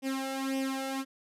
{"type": "tone with flanger", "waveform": "sawtooth", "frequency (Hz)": 267.7, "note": "C4", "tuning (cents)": 40, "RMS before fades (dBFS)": -33, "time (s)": [0.02, 1.05], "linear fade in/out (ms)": 50, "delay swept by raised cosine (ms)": [0.35, 1.45], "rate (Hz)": 1.8, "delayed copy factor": 0.8, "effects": ["resampled to 32000 Hz"]}